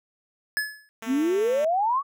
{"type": "tone with exponential decay", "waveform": "square", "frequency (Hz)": 1710, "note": "A6", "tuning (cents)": -50, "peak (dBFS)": -21, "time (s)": [0.57, 0.89], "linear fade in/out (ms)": 0, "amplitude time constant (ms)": 69}
{"type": "tone", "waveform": "5% pulse", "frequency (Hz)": 224, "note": "A3", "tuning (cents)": 31, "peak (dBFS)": -24, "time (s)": [1.02, 1.65], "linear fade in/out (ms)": 5}
{"type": "exponential sweep", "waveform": "sine", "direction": "up", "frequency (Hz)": [240.1, 1160], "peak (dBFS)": -20, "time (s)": [1.06, 2.03], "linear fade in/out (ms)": 50}
{"effects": []}